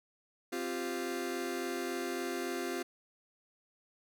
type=chord; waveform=sawtooth; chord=C suspended fourth; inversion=none; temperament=just; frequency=261.6 / 348.8 / 392.4 Hz; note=C4 / F4 / G4; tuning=0 / -2 / +2 cents; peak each=-36 / -33 / -36 dBFS; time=0.52-2.83 s; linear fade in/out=10 ms; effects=none